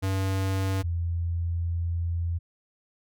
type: tone pair in turn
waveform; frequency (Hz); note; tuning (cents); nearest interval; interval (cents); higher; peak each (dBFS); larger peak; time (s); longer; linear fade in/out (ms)
square / sine; 95.9 / 84.93; G2 / F2; -37 / -48; major second; 211; first; -25; neither; 0.02-0.83 / 0.83-2.39; second; 20
effects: none